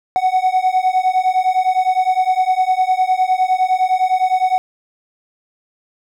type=beating tone pair; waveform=triangle; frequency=740 / 749.8 Hz; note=F#5 / F#5; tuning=0 / +23 cents; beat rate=9.8 Hz; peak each=-14 dBFS; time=0.16-4.58 s; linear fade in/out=0 ms; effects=none